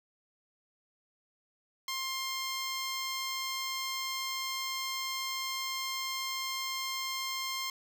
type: tone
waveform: 10% pulse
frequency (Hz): 1059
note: C6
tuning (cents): +21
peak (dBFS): -25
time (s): 1.88-7.7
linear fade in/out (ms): 2
effects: none